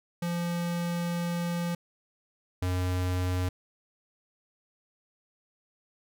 square tone pair in turn, 172.4 / 90.96 Hz, F3 / F#2, -22 / -29 cents, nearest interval major seventh, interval 1107 cents, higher first, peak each -29 / -27 dBFS, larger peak second, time 0.22-1.75 / 2.62-3.49 s, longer first, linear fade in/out 5 ms, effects none

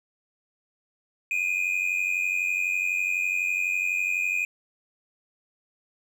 triangle tone pair together, 2417 / 2509 Hz, D7 / D#7, +49 / +14 cents, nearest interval minor second, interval 65 cents, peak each -25 dBFS, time 1.31-4.45 s, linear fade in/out 2 ms, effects none

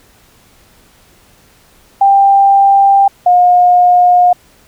sine tone pair in turn, 791 / 715.3 Hz, G5 / F5, +15 / +41 cents, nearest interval major second, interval 174 cents, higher first, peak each -4 dBFS, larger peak neither, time 2.01-3.08 / 3.26-4.33 s, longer neither, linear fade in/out 5 ms, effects pink hiss -47 dBFS RMS until 4.67 s

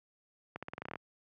accelerating click train, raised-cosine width 0.5 ms, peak -25 dBFS, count 11, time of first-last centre 0.56-0.957 s, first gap 66 ms, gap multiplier 0.88, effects high-pass 100 Hz 12 dB/octave

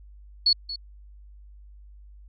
sine tone with echo, 4387 Hz, C#8, 19 cents flat, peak -16 dBFS, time 0.46-0.53 s, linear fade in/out 5 ms, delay 230 ms, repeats 1, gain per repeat -14 dB, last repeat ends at 0.76 s, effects added 50 Hz sine -45 dBFS peak until 2.28 s

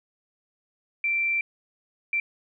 sine tone bursts at uneven times, 2349 Hz, D7, in tune, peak -22 dBFS, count 2, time 1.04-1.41 / 2.13-2.2 s, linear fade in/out 2 ms, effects none

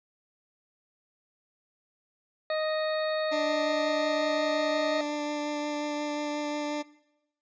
harmonic tone, 622.3 Hz, D#5, in tune, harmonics 1 / 2 / 3 / 4 / 6 / 7, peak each -27 / -37 / -37 / -45 / -41 / -42 dBFS, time 2.5-5.01 s, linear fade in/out 2 ms
20% pulse tone with vibrato, 296 Hz, D4, 14 cents sharp, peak -25 dBFS, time 3.31-6.83 s, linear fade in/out 20 ms, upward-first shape sine, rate 5.6 Hz, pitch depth 9 cents each way
effects noise-tail reverb RT60 0.9 s tail -21 dB re dry + resampled to 16000 Hz

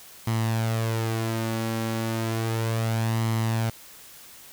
sawtooth tone with flanger, 112.8 Hz, A2, 44 cents sharp, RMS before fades -26 dBFS, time 0.27-3.7 s, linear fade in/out 5 ms, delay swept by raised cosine 0.97 to 3.67 ms, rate 0.33 Hz, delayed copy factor +0.5, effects white hiss -47 dBFS RMS until 4.52 s

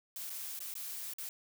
blue noise with dropouts, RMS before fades -42 dBFS, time 0.16-1.29 s, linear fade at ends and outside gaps 1 ms, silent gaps 0.296-0.302 / 0.591-0.604 / 0.74-0.753 / 1.136-1.184 s, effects none

